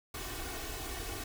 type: noise with comb filter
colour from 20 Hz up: pink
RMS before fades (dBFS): -40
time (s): 0.14-1.24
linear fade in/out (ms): 5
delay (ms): 2.7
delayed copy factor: +0.95
effects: none